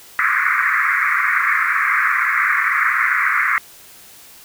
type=band-pass noise; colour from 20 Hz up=white; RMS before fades=-17 dBFS; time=0.19-3.58 s; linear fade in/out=0 ms; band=1100 to 2200 Hz; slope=96 dB/octave; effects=white hiss -43 dBFS RMS until 4.44 s